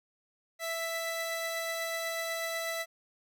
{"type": "tone pair together", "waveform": "sawtooth", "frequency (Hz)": [660, 1988.1], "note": ["E5", "B6"], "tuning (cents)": [2, 11], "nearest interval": "octave + perfect fifth", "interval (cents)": 1909, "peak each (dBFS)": [-31, -33], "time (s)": [0.59, 2.86], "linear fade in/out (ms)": 50, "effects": []}